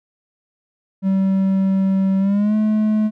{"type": "tone with pitch glide", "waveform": "triangle", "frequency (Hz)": [192.3, 214.6], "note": ["G3", "A3"], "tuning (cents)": [-33, -43], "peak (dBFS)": -12, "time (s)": [1.02, 3.11], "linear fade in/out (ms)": 50, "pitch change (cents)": 190, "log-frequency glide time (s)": [2.19, 2.55], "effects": []}